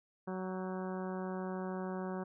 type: harmonic tone with a mistuned harmonic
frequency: 186.5 Hz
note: F#3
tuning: 14 cents sharp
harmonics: 1 / 2 / 3 / 4 / 5 / 6 / 7 / 8 / 9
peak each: -39 / -42 / -46 / -48 / -49 / -51 / -55 / -54 / -58 dBFS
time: 0.27-2.24 s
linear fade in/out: 10 ms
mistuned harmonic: 9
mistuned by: -63 cents
effects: none